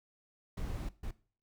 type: noise bursts at uneven times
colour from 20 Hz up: brown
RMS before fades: -38 dBFS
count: 2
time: 0.57-0.89 / 1.03-1.11 s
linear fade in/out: 5 ms
effects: noise-tail reverb RT60 0.4 s tail -18 dB re dry